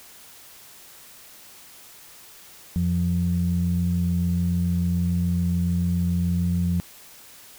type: tone pair together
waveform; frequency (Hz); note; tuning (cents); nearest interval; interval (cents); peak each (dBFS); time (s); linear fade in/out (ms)
sine; 87.68 / 174.61; F2 / F3; +7 / 0; octave; 1193; -23 / -21; 2.76-6.8; 0
effects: tanh soft clip ceiling -13 dBFS + white hiss -47 dBFS RMS until 7.58 s